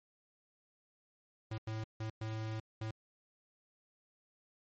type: tone bursts at uneven times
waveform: square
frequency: 110 Hz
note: A2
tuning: in tune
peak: -38 dBFS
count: 5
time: 1.51-1.58 / 1.67-1.84 / 2-2.1 / 2.21-2.6 / 2.81-2.91 s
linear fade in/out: 5 ms
effects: low-pass 6000 Hz 12 dB/octave + MP3 32 kbps